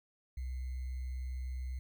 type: tone with sample-and-hold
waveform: sine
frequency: 63.7 Hz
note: C2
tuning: 46 cents flat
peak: -36 dBFS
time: 0.37-1.79 s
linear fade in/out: 5 ms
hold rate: 2100 Hz
effects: none